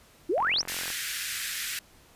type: exponential sweep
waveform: sine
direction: up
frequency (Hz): 303.3 to 6200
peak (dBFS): -23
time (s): 0.29-0.62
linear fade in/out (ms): 10
type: click train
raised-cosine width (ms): 0.5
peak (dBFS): -24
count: 24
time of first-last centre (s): 0.38-0.903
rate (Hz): 44
type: high-pass noise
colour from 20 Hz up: pink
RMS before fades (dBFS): -33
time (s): 0.68-1.79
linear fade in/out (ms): 2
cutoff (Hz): 1500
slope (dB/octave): 48
effects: pink hiss -57 dBFS RMS until 2.15 s + resampled to 32000 Hz